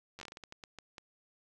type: slowing click train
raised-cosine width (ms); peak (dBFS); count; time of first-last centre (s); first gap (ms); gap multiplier
0.2; -29; 13; 0.19-0.982; 10; 1.31
effects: none